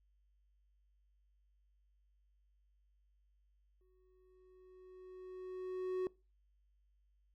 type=tone with exponential growth; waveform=triangle; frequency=370 Hz; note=F#4; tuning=in tune; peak=-31 dBFS; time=3.81-6.07 s; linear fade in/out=1 ms; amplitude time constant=490 ms; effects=noise-tail reverb RT60 0.3 s tail -23 dB re dry + added 50 Hz sine -70 dBFS peak until 7.34 s